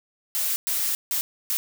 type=noise bursts at uneven times; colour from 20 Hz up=blue; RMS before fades=-25 dBFS; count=4; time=0.35-0.56 / 0.67-0.95 / 1.11-1.21 / 1.5-1.57 s; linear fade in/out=0 ms; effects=none